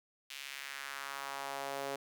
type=tone with high-pass filter sweep; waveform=sawtooth; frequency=138.59 Hz; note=C#3; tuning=in tune; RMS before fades=-42 dBFS; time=0.3-1.96 s; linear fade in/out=5 ms; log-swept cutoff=2800 to 480 Hz; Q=1.7; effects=none